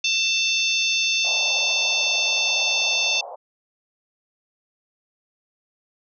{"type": "harmonic tone", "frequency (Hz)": 891, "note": "A5", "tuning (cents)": 22, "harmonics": [3, 4, 5, 6, 7], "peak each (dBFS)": [-22, -24, -29, -29, -29], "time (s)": [0.04, 3.21], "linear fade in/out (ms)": 5}
{"type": "band-pass noise", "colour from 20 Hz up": "pink", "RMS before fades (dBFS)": -36, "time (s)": [1.24, 3.36], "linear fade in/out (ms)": 10, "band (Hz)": [550, 920], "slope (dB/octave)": 48}
{"effects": []}